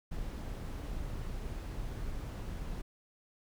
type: noise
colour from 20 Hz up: brown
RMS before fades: -39 dBFS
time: 0.11-2.82 s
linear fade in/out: 10 ms
effects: none